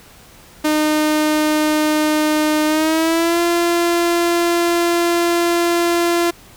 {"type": "tone with pitch glide", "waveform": "sawtooth", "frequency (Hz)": [305.8, 343.2], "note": ["D#4", "F4"], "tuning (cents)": [-30, -30], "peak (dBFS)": -10, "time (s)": [0.64, 6.31], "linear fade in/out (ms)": 10, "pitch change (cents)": 200, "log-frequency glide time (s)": [2.66, 3.4], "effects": ["pink hiss -44 dBFS RMS until 6.56 s"]}